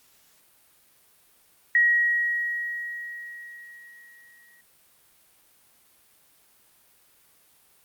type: tone with exponential decay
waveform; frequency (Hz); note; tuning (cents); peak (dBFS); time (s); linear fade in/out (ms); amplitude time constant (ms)
sine; 1900; A#6; +33; -15; 1.75-4.61; 2; 620
effects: white hiss -60 dBFS RMS until 7.84 s + Opus 48 kbps

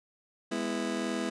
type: chord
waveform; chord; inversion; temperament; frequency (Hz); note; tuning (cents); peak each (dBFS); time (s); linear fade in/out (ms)
30% pulse; E major; first; just; 206 / 247.2 / 329.6; G#3 / B3 / E4; -14 / +2 / 0; -33 / -32 / -32; 0.51-1.3; 10
effects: resampled to 22050 Hz

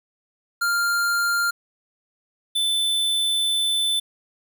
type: tone pair in turn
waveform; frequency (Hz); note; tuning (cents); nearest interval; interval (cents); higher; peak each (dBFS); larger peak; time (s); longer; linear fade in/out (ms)
square; 1396.9 / 3520; F6 / A7; 0 / 0; octave + major third; 1600; second; -20; neither; 0.61-1.51 / 2.55-4; second; 10
effects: 9-bit

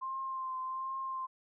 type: tone with vibrato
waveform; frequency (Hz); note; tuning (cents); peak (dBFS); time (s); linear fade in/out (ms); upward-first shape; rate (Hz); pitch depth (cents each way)
sine; 1051; C6; +7; -35; 0.01-1.27; 20; triangle; 1.3; 27
effects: none

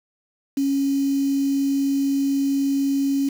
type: tone with quantisation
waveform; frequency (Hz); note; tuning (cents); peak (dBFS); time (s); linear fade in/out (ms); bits
sine; 275.9; C#4; -8; -18; 0.57-3.29; 5; 6
effects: none

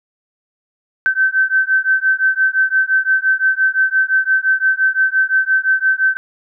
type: beating tone pair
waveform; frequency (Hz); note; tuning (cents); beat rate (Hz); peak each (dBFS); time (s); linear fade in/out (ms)
sine; 1539 / 1544.8; G6 / G6; -32 / -26; 5.8; -15; 1.06-6.17; 0
effects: none

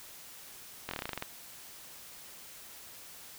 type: slowing click train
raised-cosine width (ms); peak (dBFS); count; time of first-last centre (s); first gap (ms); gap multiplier
0.3; -19; 11; 0.89-1.224; 22; 1.09
effects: white hiss -50 dBFS RMS until 3.38 s

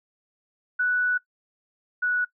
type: tone pair in turn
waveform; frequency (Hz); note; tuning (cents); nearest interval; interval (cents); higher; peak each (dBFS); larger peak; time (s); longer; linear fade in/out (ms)
sine; 1480 / 1471.5; F#6 / F#6; 0 / -10; unison; 10; first; -20 / -21; first; 0.79-1.18 / 2.02-2.25; first; 10
effects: noise-tail reverb RT60 0.1 s tail -19 dB re dry

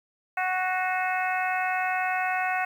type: harmonic tone with a mistuned harmonic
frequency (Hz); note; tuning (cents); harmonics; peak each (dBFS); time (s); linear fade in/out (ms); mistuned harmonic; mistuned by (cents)
370; F#4; 0; 2 / 3 / 4 / 5 / 6 / 7; -27 / -35 / -31 / -33 / -35 / -34; 0.37-2.65; 5; 6; -38
effects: 9-bit

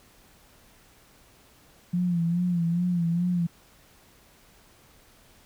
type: tone with vibrato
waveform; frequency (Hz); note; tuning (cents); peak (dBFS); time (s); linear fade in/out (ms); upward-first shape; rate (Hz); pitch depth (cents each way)
sine; 173.2; F3; -14; -22; 1.93-3.47; 10; sine; 2.4; 62
effects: pink hiss -57 dBFS RMS until 5.45 s

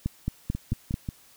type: two click trains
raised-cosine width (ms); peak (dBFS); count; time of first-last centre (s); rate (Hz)
5; -18 / -14; 4 / 5; 0.55-1.089 / 0.06-0.941; 5.57 / 4.54
effects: white hiss -56 dBFS RMS until 1.36 s

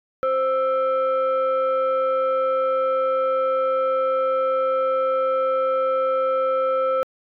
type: tone pair together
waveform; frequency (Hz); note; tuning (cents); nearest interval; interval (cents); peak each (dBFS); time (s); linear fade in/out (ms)
sine; 524.2 / 1321; C5 / E6; +3 / +3; octave + major third; 1600; -18 / -22; 0.23-7.03; 0
effects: tanh soft clip ceiling -14 dBFS

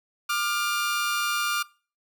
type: tone pair together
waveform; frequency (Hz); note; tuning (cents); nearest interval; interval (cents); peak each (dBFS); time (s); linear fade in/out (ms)
sawtooth; 1190 / 1407.8; D6 / F6; +22 / +13; minor third; 291; -23; 0.29-1.63; 10
effects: noise-tail reverb RT60 0.4 s tail -24 dB re dry

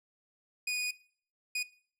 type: tone bursts at uneven times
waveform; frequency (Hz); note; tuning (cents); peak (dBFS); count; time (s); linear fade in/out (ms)
sawtooth; 2471; D#7; -13; -27; 2; 0.67-0.91 / 1.55-1.63; 5
effects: noise-tail reverb RT60 0.5 s tail -20 dB re dry + low-pass 12000 Hz 12 dB/octave

